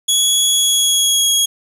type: tone with pitch glide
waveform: 20% pulse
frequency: 3359 to 3309 Hz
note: G#7 to G#7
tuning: +19 to -7 cents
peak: -6 dBFS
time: 0.08-1.46 s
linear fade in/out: 10 ms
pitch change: -26 cents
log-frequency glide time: 0.49-1.28 s
effects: 7-bit